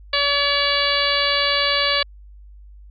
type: harmonic tone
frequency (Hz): 570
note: C#5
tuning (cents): +48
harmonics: 1 / 2 / 3 / 4 / 5 / 6 / 7 / 8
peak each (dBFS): -25 / -25 / -25 / -25 / -25 / -25 / -25 / -25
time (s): 0.13-2.03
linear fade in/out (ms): 5
effects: added 50 Hz sine -40 dBFS peak until 2.9 s